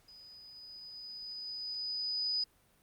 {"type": "tone with level ramp", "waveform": "sine", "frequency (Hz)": 4978, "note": "D#8", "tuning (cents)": 0, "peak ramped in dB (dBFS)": [-53, -29], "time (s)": [0.08, 2.44], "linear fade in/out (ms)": 5, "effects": ["pink hiss -68 dBFS RMS until 2.82 s", "Opus 48 kbps"]}